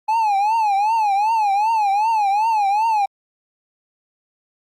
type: tone with vibrato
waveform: triangle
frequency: 846 Hz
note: G#5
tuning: 32 cents sharp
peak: -13 dBFS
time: 0.08-3.06 s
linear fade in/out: 10 ms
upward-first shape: triangle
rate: 2.6 Hz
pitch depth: 160 cents each way
effects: Opus 48 kbps